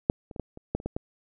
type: clicks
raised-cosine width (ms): 2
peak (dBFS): -6 / -28 / -25 / -17 / -29 / -12 / -29 / -17 / -16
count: 9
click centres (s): 0.099 / 0.312 / 0.362 / 0.397 / 0.574 / 0.75 / 0.801 / 0.86 / 0.965
effects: none